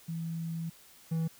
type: tone pair in turn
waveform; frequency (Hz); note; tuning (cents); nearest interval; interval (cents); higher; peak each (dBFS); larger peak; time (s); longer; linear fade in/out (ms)
sine / triangle; 164.81 / 162.63; E3 / E3; 0 / -23; unison; 23; first; -33 / -26; second; 0.08-0.7 / 1.11-1.28; first; 10
effects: white hiss -57 dBFS RMS until 1.39 s